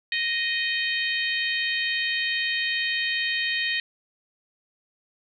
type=harmonic tone with a mistuned harmonic; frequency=622.3 Hz; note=D#5; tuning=in tune; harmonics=3 / 4 / 5 / 6 / 7; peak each=-27 / -29 / -31 / -33 / -34 dBFS; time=0.12-3.8 s; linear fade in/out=2 ms; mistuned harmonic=7; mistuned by=-25 cents; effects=none